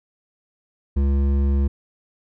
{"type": "tone with hard clipping", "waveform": "triangle", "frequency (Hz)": 69.3, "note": "C#2", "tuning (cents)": 0, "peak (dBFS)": -18, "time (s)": [0.96, 1.68], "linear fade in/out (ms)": 10, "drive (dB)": 14, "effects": []}